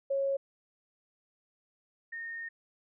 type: tone pair in turn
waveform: sine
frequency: 549 / 1838.6 Hz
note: C#5 / A#6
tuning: -17 / -24 cents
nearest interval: octave + major sixth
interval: 2093 cents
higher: second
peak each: -27 / -37 dBFS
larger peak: first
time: 0.1-0.37 / 2.12-2.49 s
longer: second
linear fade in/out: 10 ms
effects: none